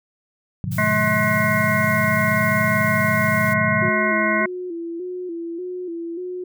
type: chord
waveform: sine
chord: G# diminished seventh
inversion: none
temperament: just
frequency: 103.83 / 124.59 / 149.51 / 179.41 Hz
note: G#2 / B2 / D3 / F3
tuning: 0 / +16 / +31 / +47 cents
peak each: -28 dBFS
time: 0.64-3.89 s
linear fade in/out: 0 ms
type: noise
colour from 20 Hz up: blue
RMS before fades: -36 dBFS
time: 0.71-3.54 s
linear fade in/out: 10 ms
type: harmonic tone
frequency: 213.3 Hz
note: G#3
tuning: 46 cents sharp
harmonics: 1 / 3 / 5 / 7 / 9 / 10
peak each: -24 / -24 / -24 / -24 / -24 / -24 dBFS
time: 0.78-4.46 s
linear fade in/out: 5 ms
type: tone with vibrato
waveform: sine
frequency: 349.2 Hz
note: F4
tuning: in tune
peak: -26 dBFS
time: 3.82-6.44 s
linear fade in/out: 5 ms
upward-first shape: square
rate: 1.7 Hz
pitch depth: 66 cents each way
effects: none